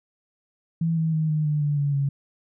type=tone with pitch steps; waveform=sine; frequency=164.81 / 160.95 / 157.19 / 153.51 / 149.91 / 146.41 / 142.98 / 139.63 Hz; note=E3 / E3 / D#3 / D#3 / D3 / D3 / D3 / C#3; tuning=0 / -41 / +18 / -23 / +36 / -5 / -46 / +13 cents; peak=-20 dBFS; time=0.81-2.09 s; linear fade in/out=5 ms; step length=160 ms; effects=none